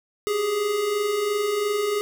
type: tone pair together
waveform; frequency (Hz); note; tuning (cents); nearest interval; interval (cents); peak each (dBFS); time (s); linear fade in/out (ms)
square; 392.8 / 415.7; G4 / G#4; +4 / +2; minor second; 98; -32 / -23; 0.27-2.01; 0
effects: none